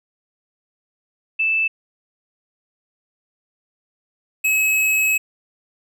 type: tone pair in turn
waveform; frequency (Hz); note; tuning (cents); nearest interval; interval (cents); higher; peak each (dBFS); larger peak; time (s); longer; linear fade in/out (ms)
sine / square; 2637 / 2568; E7 / E7; 0 / -46; unison; 46; first; -16; neither; 1.39-1.68 / 4.44-5.18; second; 10
effects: none